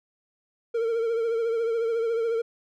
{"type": "tone with vibrato", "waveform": "triangle", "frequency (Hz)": 458.4, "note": "A#4", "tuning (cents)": -29, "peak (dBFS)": -21, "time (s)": [0.74, 2.42], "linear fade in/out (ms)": 10, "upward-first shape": "triangle", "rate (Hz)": 14, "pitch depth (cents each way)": 56, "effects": []}